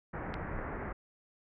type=low-pass noise; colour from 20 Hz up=pink; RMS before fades=-39 dBFS; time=0.13-0.93 s; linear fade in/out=10 ms; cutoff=2000 Hz; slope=48 dB/octave
type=click; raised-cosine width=0.3 ms; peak=-23 dBFS; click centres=0.341 s
effects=none